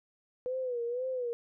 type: tone with vibrato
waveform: sine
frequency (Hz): 493.9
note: B4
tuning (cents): 0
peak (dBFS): -31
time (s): 0.46-1.33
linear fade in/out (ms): 0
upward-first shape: sine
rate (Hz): 2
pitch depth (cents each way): 92
effects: none